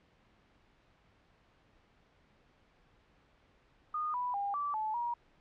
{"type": "tone with pitch steps", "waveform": "sine", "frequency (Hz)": [1227, 987, 804, 1160, 866, 952], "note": ["D#6", "B5", "G5", "D6", "A5", "A#5"], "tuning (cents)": [-25, -1, 44, -22, -28, 36], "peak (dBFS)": -32, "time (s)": [3.94, 5.14], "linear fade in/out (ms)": 5, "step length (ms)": 200, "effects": ["pink hiss -67 dBFS RMS until 5.4 s", "low-pass 3000 Hz 12 dB/octave"]}